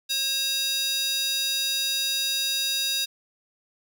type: tone with high-pass filter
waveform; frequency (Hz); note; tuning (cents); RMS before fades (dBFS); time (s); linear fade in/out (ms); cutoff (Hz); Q
square; 540; C#5; -45; -26; 0.09-3.06; 20; 4000; 2.7
effects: none